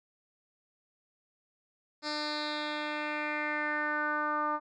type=tone with low-pass filter sweep; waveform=10% pulse; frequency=300 Hz; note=D4; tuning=37 cents sharp; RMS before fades=-33 dBFS; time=2.02-4.6 s; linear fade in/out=50 ms; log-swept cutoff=5100 to 1100 Hz; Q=4; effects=none